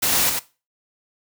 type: noise with echo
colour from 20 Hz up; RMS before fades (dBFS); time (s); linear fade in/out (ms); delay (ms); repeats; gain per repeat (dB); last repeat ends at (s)
white; -20; 0.02-0.3; 10; 95; 1; -4; 0.395
effects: noise-tail reverb RT60 0.3 s tail -18 dB re dry